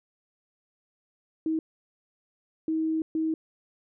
sine tone bursts at uneven times, 318.6 Hz, D#4, 41 cents sharp, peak -24 dBFS, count 3, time 1.46-1.59 / 2.68-3.02 / 3.15-3.34 s, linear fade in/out 2 ms, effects none

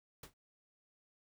pink noise with exponential decay, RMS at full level -44 dBFS, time 0.23-0.34 s, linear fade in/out 5 ms, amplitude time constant 23 ms, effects none

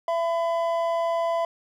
triangle tone pair together, 671 / 1005.4 Hz, E5 / B5, +31 / +31 cents, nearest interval perfect fifth, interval 700 cents, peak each -21 / -27 dBFS, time 0.08-1.45 s, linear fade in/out 2 ms, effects none

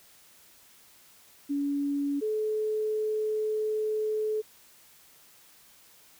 sine tone pair in turn, 283.7 / 430.7 Hz, C#4 / A4, +40 / -37 cents, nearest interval perfect fifth, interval 723 cents, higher second, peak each -26 dBFS, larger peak neither, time 1.49-2.21 / 2.21-4.42 s, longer second, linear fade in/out 20 ms, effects white hiss -57 dBFS RMS until 6.19 s

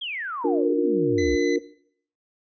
sine exponential sweep, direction down, 3358 to 58.27 Hz, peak -28 dBFS, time 0.01-1.36 s, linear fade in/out 10 ms
sine chord, Bb major, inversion first, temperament equal with one note detuned, 293.7 / 356.4 / 466.2 Hz, D4 / F4 / Bb4, 0 / +35 / 0 cents, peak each -23 dBFS, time 0.44-1.59 s, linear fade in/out 10 ms
sawtooth tone, 2015 Hz, B6, 34 cents sharp, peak -27 dBFS, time 1.18-1.56 s, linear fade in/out 2 ms
effects noise-tail reverb RT60 0.6 s tail -18 dB re dry + resampled to 16000 Hz

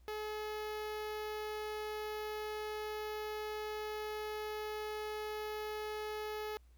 sawtooth tone with notch filter, 426.3 Hz, G#4, 45 cents sharp, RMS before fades -41 dBFS, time 0.08-6.57 s, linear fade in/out 0 ms, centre 8000 Hz, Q 1.1, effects added 60 Hz sine -59 dBFS peak until 6.77 s + pink hiss -75 dBFS RMS until 6.77 s

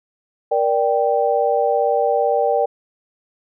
sine chord, G minor, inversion first, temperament just, 470.4 / 588 / 784 Hz, Bb4 / D5 / G5, +16 / +2 / 0 cents, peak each -19 dBFS, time 0.51-2.66 s, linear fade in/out 10 ms, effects none

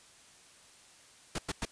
pink noise bursts, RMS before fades -34 dBFS, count 3, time 1.35-1.653 s, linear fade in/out 5 ms, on 35 ms, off 99 ms, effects white hiss -58 dBFS RMS until 1.71 s + resampled to 22050 Hz

